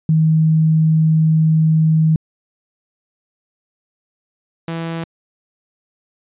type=tone pair in turn; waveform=sine / sawtooth; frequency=158.5 / 165.33 Hz; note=D#3 / E3; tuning=+32 / +5 cents; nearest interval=minor second; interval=73 cents; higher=second; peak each=-10 / -18 dBFS; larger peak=first; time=0.09-2.16 / 4.68-5.04 s; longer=first; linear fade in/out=2 ms; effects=resampled to 8000 Hz